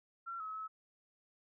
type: tone with pitch steps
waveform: sine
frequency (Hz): 1362 / 1284 / 1294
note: F6 / E6 / E6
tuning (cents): -44 / -46 / -32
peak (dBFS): -40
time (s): 0.26-0.68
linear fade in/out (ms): 20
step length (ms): 140
effects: none